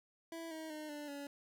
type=tone with pitch steps; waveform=25% pulse; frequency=330 / 317.8 / 306.1 / 294.8 / 284 Hz; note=E4 / D#4 / D#4 / D4 / C#4; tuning=+2 / +37 / -28 / +7 / +42 cents; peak=-40 dBFS; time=0.32-1.27 s; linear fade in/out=2 ms; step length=190 ms; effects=none